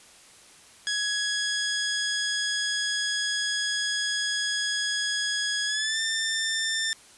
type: tone with pitch glide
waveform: 15% pulse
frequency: 1670 to 1789.9 Hz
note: G#6 to A6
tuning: +9 to +29 cents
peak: -19 dBFS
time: 0.87-6.93 s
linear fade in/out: 0 ms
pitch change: +120 cents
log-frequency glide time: 5.66-6 s
effects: white hiss -52 dBFS RMS until 7.17 s + resampled to 24000 Hz